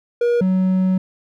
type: tone pair in turn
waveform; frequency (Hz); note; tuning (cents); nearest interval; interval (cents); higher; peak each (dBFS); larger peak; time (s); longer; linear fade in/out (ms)
triangle; 477.5 / 186.67; A#4 / F#3; +42 / +16; octave + major third; 1626; first; -12; neither; 0.21-0.41 / 0.41-0.98; second; 5
effects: none